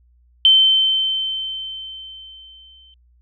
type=tone with exponential decay; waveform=sine; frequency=3091 Hz; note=G7; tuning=25 cents flat; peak=-7 dBFS; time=0.45-2.94 s; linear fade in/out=1 ms; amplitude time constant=540 ms; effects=added 60 Hz sine -52 dBFS peak until 3.21 s